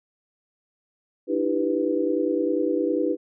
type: chord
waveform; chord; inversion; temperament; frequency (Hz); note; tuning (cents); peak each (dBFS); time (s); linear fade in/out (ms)
sine; E minor seventh; third; equal with one note detuned; 299.7 / 329.6 / 392 / 493.9; D4 / E4 / G4 / B4; +35 / 0 / 0 / 0; -26 / -26 / -27 / -26; 1.27-3.17; 50
effects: none